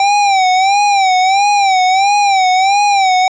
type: tone with vibrato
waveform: square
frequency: 779 Hz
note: G5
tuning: 11 cents flat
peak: -9 dBFS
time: 0-3.28 s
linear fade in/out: 2 ms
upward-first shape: sine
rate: 1.5 Hz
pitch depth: 97 cents each way
effects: resampled to 16000 Hz + 7-bit